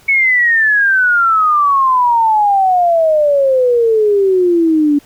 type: exponential sweep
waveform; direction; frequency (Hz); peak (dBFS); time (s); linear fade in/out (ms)
sine; down; 2224 to 285.1; -8; 0.08-4.99; 10
effects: pink hiss -46 dBFS RMS until 5.05 s